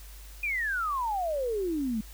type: exponential sweep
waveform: sine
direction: down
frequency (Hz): 2489 to 208.2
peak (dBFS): -27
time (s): 0.43-2.01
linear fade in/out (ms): 5
effects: added 50 Hz sine -44 dBFS peak until 2.13 s + white hiss -52 dBFS RMS until 2.13 s